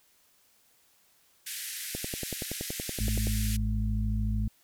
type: band-pass noise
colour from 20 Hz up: white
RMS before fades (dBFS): -38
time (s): 1.46-3.57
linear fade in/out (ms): 10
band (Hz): 1600 to 14000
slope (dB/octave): 48
type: click train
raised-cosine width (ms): 2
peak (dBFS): -21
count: 15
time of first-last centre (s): 1.95-3.271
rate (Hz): 10.6
type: harmonic tone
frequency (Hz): 53.5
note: A1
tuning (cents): -48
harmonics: 1 / 2 / 4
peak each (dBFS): -28 / -31 / -34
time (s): 3-4.48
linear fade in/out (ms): 5
effects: white hiss -65 dBFS RMS until 4.63 s